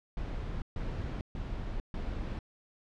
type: noise bursts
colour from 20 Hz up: brown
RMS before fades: -36 dBFS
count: 4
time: 0.17-2.39 s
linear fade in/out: 2 ms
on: 450 ms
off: 140 ms
effects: low-pass 4000 Hz 12 dB/octave